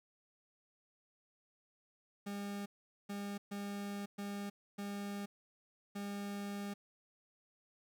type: tone bursts at uneven times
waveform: 40% pulse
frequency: 201.9 Hz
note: G#3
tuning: 49 cents flat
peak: -39 dBFS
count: 6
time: 2.26-2.66 / 3.09-3.38 / 3.51-4.06 / 4.18-4.5 / 4.78-5.26 / 5.95-6.74 s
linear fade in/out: 10 ms
effects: 12-bit